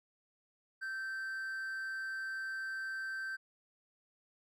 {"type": "tone with amplitude modulation", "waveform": "triangle", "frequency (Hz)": 1557, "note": "G6", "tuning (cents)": -12, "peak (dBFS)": -34, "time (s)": [0.81, 3.37], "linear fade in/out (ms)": 20, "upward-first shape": "sine", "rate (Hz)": 222, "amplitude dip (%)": 35, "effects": []}